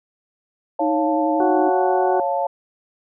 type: chord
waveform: sine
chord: Db augmented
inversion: none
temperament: equal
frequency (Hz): 554.4 / 698.5 / 880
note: Db5 / F5 / A5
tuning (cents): 0 / 0 / 0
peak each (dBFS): -23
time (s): 0.79-2.47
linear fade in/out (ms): 5
type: tone with vibrato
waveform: sine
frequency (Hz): 312.5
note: D#4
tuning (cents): +8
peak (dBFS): -20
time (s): 0.8-1.7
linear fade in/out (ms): 20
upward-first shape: sine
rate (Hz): 11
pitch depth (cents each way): 28
type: harmonic tone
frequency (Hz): 370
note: F#4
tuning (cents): 0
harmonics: 1 / 2 / 3 / 4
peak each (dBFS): -20 / -21 / -35 / -35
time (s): 1.4-2.2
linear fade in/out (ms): 2
effects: none